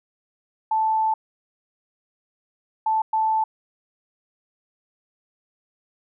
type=tone bursts at uneven times; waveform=sine; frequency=878 Hz; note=A5; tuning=4 cents flat; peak=-18 dBFS; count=3; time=0.71-1.14 / 2.86-3.02 / 3.13-3.44 s; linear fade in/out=5 ms; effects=none